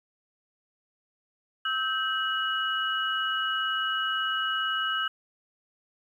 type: tone cluster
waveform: sine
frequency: 1297 / 1559 / 2920 Hz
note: E6 / G6 / F#7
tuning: -28 / -10 / -24 cents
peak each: -30 dBFS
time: 1.65-5.08 s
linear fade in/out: 5 ms
effects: 10-bit